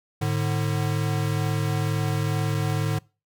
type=tone pair together; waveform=square; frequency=107.03 / 149.2 Hz; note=A2 / D3; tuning=-47 / +28 cents; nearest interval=tritone; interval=575 cents; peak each=-26 dBFS; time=0.21-2.99 s; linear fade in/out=10 ms; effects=noise-tail reverb RT60 0.3 s tail -23 dB re dry